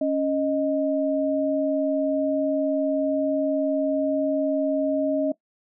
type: tone pair together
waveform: sine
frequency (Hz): 277.2 / 621.7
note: C#4 / D#5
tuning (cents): 0 / -2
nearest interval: octave + major second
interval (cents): 1398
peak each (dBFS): -23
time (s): 0.01-5.32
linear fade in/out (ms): 5
effects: noise-tail reverb RT60 0.1 s tail -18 dB re dry